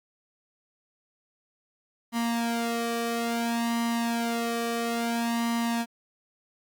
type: tone with flanger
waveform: sawtooth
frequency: 233.1 Hz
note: A#3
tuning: in tune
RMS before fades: -28 dBFS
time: 2.12-5.86 s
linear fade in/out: 50 ms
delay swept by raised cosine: 1 to 1.66 ms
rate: 0.59 Hz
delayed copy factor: +0.85
effects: Opus 48 kbps